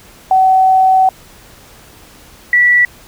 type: tone pair in turn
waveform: sine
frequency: 756 / 1952.9 Hz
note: F#5 / B6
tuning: +37 / -20 cents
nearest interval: octave + major third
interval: 1643 cents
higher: second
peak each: -6 / -6 dBFS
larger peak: neither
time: 0.31-1.09 / 2.53-2.85 s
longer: first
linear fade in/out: 2 ms
effects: pink hiss -41 dBFS RMS until 3.07 s